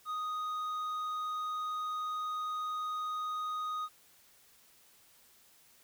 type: tone with tanh clipping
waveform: sine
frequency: 1244.5 Hz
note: D#6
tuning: in tune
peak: -35 dBFS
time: 0.05-3.89 s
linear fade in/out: 50 ms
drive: 6 dB
effects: white hiss -63 dBFS RMS until 5.83 s